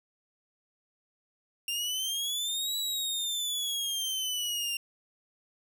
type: exponential two-way sweep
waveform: sawtooth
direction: up then down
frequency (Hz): 2773 to 3932 to 2773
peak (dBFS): -27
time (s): 1.68-4.77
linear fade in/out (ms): 2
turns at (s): 2.77
effects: none